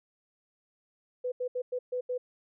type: tone bursts at uneven times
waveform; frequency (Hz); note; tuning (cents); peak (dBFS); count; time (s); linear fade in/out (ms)
sine; 499; B4; +18; -29; 6; 1.24-1.32 / 1.4-1.48 / 1.55-1.62 / 1.72-1.79 / 1.92-2.01 / 2.09-2.18; 10
effects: none